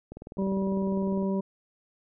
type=click train; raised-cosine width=2 ms; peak=-27 dBFS; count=23; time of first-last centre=0.12-1.226 s; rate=19.9 Hz
type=harmonic tone; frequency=193.7 Hz; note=G3; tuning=20 cents flat; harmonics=1 / 2 / 3 / 5; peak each=-26 / -32 / -36 / -40 dBFS; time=0.38-1.41 s; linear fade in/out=10 ms
effects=none